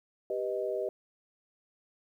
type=chord; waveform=sine; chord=G augmented; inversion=none; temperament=equal with one note detuned; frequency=392 / 491.9 / 622.3 Hz; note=G4 / B4 / D#5; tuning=0 / -7 / 0 cents; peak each=-34 / -35 / -34 dBFS; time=0.3-0.89 s; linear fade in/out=2 ms; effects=11-bit